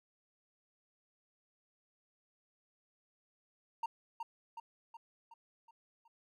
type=tone with echo; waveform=triangle; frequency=921 Hz; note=A#5; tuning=21 cents flat; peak=-31 dBFS; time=3.83-3.86 s; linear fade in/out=5 ms; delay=370 ms; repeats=6; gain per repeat=-5 dB; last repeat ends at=6.08 s; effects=none